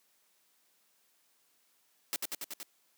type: noise with echo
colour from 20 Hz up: white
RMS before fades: -33 dBFS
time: 2.13-2.16 s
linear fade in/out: 0 ms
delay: 94 ms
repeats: 5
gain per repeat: -2 dB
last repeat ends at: 2.63 s
effects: white hiss -71 dBFS RMS until 2.97 s + high-pass 200 Hz 12 dB/octave